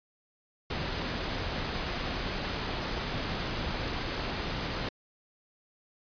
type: noise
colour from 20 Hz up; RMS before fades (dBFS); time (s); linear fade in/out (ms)
pink; -33; 0.7-4.89; 5
effects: resampled to 11025 Hz